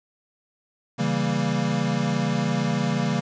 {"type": "chord", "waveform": "square", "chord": "C# diminished seventh", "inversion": "none", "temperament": "equal", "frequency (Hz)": [138.59, 164.81, 196, 233.1], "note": ["C#3", "E3", "G3", "Bb3"], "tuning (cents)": [0, 0, 0, 0], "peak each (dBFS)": -28, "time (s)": [0.98, 3.21], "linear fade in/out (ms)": 20, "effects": ["resampled to 16000 Hz", "8-bit"]}